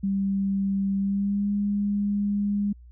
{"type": "tone with pitch glide", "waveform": "sine", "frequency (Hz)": [196, 203.5], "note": ["G3", "G#3"], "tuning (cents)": [0, -35], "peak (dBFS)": -22, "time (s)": [0.03, 2.73], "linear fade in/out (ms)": 10, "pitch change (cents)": 65, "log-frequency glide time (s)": [0.97, 1.5], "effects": ["added 60 Hz sine -45 dBFS peak until 2.91 s"]}